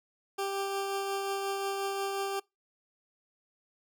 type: tone with tremolo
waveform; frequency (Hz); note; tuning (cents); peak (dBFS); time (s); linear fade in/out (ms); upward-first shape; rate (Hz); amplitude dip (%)
20% pulse; 393.4; G4; +6; -25; 0.38-2.4; 10; triangle; 5.6; 30
effects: noise-tail reverb RT60 0.2 s tail -24 dB re dry